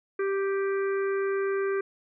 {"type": "harmonic tone", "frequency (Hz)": 392, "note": "G4", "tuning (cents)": 0, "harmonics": [1, 3, 4, 5, 6], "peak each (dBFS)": [-25, -37, -37, -43, -46], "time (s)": [0.19, 1.81], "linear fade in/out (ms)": 5, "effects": []}